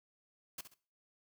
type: noise with echo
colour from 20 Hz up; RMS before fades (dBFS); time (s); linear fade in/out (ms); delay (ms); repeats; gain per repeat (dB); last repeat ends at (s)
white; -43; 0.58-0.61; 5; 66; 2; -10; 0.742
effects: noise-tail reverb RT60 0.4 s tail -19 dB re dry